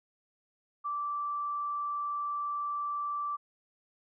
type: tone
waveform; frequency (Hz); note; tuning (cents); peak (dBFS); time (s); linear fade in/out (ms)
sine; 1167; D6; -11; -31; 0.84-3.37; 20
effects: none